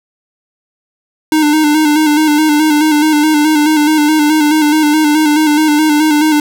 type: tone with vibrato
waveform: square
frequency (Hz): 304.1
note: D#4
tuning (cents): -40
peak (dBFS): -8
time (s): 1.32-6.4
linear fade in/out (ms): 2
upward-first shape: square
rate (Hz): 4.7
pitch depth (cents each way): 41
effects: none